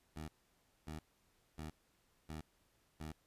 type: tone bursts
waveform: 15% pulse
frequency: 77.78 Hz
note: D#2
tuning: in tune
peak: -38 dBFS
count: 5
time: 0.16-3.12 s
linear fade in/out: 5 ms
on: 120 ms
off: 590 ms
effects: pink hiss -75 dBFS RMS until 3.26 s + resampled to 32000 Hz